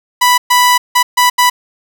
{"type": "tone bursts at uneven times", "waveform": "sawtooth", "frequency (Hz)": 987.8, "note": "B5", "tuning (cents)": 0, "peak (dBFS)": -3, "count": 5, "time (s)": [[0.21, 0.38], [0.5, 0.78], [0.95, 1.03], [1.17, 1.3], [1.38, 1.5]], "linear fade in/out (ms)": 10, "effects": []}